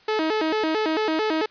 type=tone with vibrato; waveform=sawtooth; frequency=370 Hz; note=F#4; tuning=in tune; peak=-17 dBFS; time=0.08-1.46 s; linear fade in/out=5 ms; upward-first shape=square; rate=4.5 Hz; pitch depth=270 cents each way; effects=white hiss -54 dBFS RMS until 1.5 s + resampled to 11025 Hz